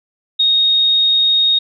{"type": "tone", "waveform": "sine", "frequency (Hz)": 3729, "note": "A#7", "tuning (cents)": 0, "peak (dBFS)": -10, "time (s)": [0.39, 1.59], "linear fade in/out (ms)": 10, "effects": []}